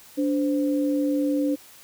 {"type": "tone pair together", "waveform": "sine", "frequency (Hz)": [290, 517.2], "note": ["D4", "C5"], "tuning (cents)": [-22, -20], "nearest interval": "minor seventh", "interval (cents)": 1002, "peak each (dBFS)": [-21, -28], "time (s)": [0.17, 1.56], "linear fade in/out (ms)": 20, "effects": ["white hiss -49 dBFS RMS until 1.83 s"]}